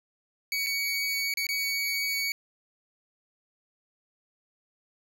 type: tone with dropouts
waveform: 25% pulse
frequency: 2249 Hz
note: C#7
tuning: 24 cents sharp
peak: -23 dBFS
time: 0.52-2.32 s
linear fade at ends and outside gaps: 1 ms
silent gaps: 0.663-0.668 / 1.339-1.372 / 1.468-1.489 s
effects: none